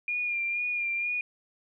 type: tone with vibrato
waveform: sine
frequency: 2413 Hz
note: D7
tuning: 46 cents sharp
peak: -27 dBFS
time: 0.08-1.21 s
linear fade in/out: 2 ms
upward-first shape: sine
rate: 2.1 Hz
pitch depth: 31 cents each way
effects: none